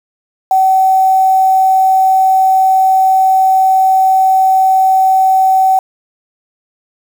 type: tone with quantisation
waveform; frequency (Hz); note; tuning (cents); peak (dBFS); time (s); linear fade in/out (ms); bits
sine; 761; F#5; +48; -6; 0.51-5.79; 2; 5
effects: none